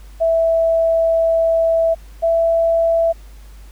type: tone pair in turn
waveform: sine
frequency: 658 / 663.7 Hz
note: E5 / E5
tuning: -3 / +12 cents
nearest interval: unison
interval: 15 cents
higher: second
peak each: -12 dBFS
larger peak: neither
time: 0.2-1.95 / 2.22-3.13 s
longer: first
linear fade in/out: 20 ms
effects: added 50 Hz sine -36 dBFS peak until 3.71 s + pink hiss -50 dBFS RMS until 3.71 s

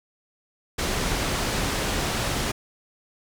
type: low-pass noise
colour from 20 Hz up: pink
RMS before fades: -26 dBFS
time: 0.78-2.52 s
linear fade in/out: 10 ms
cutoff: 8600 Hz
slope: 12 dB/octave
effects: none

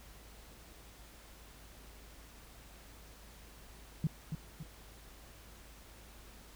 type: tone with echo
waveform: sine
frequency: 156.9 Hz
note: D#3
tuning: 15 cents sharp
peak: -27 dBFS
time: 4.04-4.07 s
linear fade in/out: 2 ms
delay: 280 ms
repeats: 2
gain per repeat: -7 dB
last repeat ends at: 4.63 s
effects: added 53 Hz sine -56 dBFS peak until 6.55 s + pink hiss -57 dBFS RMS until 6.55 s

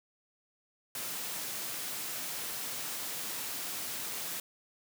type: high-pass noise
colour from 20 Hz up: white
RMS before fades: -38 dBFS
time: 0.95-4.4 s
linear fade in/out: 2 ms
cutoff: 110 Hz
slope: 24 dB/octave
effects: none

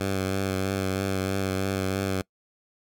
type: tone with vibrato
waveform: 10% pulse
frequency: 96 Hz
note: G2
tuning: 36 cents flat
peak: -17 dBFS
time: 0-2.22 s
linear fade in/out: 10 ms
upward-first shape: triangle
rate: 3.1 Hz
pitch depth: 31 cents each way
effects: noise-tail reverb RT60 0.1 s tail -24 dB re dry

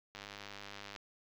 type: click train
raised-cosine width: 0.2 ms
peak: -28 dBFS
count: 83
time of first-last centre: 0.15-0.962 s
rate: 101 Hz
effects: low-pass 5000 Hz 12 dB/octave + 9-bit

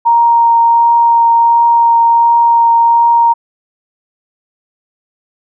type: tone with vibrato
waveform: sine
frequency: 932.3 Hz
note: A#5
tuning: in tune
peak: -5 dBFS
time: 0.05-3.34 s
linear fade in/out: 20 ms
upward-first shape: triangle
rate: 1.4 Hz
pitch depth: 9 cents each way
effects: none

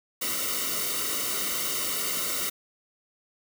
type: noise with comb filter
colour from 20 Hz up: white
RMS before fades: -29 dBFS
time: 0.21-2.5 s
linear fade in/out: 10 ms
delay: 1.2 ms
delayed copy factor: -0.9
effects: none

